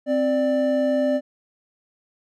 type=tone pair together; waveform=triangle; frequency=261.6 / 590.7 Hz; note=C4 / D5; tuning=0 / +10 cents; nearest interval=octave + major second; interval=1410 cents; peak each=-20 / -18 dBFS; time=0.06-1.21 s; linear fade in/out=50 ms; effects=none